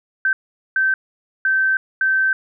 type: tone bursts at uneven times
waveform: sine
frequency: 1549 Hz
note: G6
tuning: 21 cents flat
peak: -14 dBFS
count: 4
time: 0.25-0.33 / 0.76-0.94 / 1.45-1.77 / 2.01-2.33 s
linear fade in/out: 2 ms
effects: none